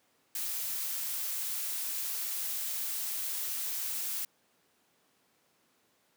blue noise, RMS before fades -35 dBFS, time 0.35-4.25 s, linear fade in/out 2 ms, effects pink hiss -70 dBFS RMS until 6.16 s + high-pass 200 Hz 12 dB/octave

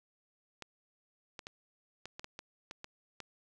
clicks, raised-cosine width 0.2 ms, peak -26 dBFS, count 10, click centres 0.623 / 1.392 / 1.469 / 2.056 / 2.195 / 2.244 / 2.391 / 2.711 / 2.844 / 3.203 s, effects none

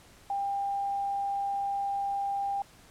sine tone, 797 Hz, G5, 28 cents sharp, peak -28 dBFS, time 0.3-2.62 s, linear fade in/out 2 ms, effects pink hiss -56 dBFS RMS until 2.9 s + low-pass 12000 Hz 12 dB/octave

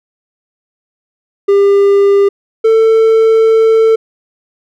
triangle tone pair in turn, 399.7 / 446.2 Hz, G4 / A4, +34 / +24 cents, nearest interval major second, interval 190 cents, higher second, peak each -3 dBFS, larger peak neither, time 1.48-2.29 / 2.64-3.96 s, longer second, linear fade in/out 10 ms, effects none

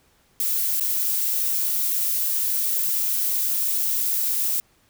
violet noise with dropouts, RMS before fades -23 dBFS, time 0.4-4.6 s, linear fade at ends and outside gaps 1 ms, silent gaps 0.799-0.807 s, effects pink hiss -61 dBFS RMS until 4.89 s

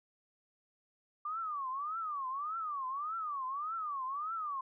sine tone with vibrato, 1176 Hz, D6, 2 cents sharp, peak -35 dBFS, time 1.25-4.61 s, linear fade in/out 5 ms, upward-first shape triangle, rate 1.7 Hz, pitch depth 260 cents each way, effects none

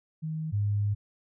sine tone pair in turn, 157.6 / 102.78 Hz, D#3 / G#2, +23 / -18 cents, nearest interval perfect fifth, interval 741 cents, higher first, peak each -30 / -24 dBFS, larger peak second, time 0.22-0.52 / 0.52-0.95 s, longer second, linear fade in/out 20 ms, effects none

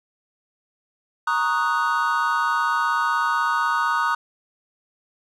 triangle chord, D# minor seventh, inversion second, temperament equal, 932.3 / 1108.7 / 1244.5 / 1480 Hz, A#5 / C#6 / D#6 / F#6, 0 / 0 / 0 / 0 cents, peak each -23 / -26 / -21 / -23 dBFS, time 1.27-4.15 s, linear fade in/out 5 ms, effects none

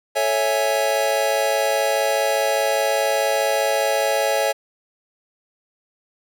square chord, A major seventh, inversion none, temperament equal, 440 / 554.4 / 659.3 / 830.6 Hz, A4 / C#5 / E5 / G#5, 0 / 0 / 0 / 0 cents, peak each -28 / -22 / -24 / -25 dBFS, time 0.15-4.53 s, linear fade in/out 20 ms, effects none

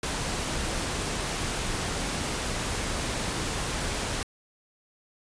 pink noise, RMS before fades -30 dBFS, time 0.03-4.23 s, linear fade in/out 2 ms, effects resampled to 22050 Hz

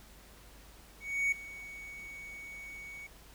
triangle tone with ADSR envelope, 2235 Hz, C#7, 14 cents sharp, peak -24 dBFS, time 1-3.07 s, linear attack 320 ms, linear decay 5 ms, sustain -18 dB, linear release 7 ms, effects added 50 Hz sine -57 dBFS peak until 3.34 s + pink hiss -57 dBFS RMS until 3.34 s

